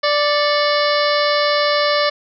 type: harmonic tone with a mistuned harmonic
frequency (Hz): 587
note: D5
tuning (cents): -1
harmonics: 1 / 2 / 3 / 4 / 5 / 6 / 7 / 8 / 9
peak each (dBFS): -17 / -20 / -23 / -26 / -28 / -28 / -26 / -26 / -27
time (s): 0.03-2.1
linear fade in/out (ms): 10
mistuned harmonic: 4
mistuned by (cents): -110
effects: none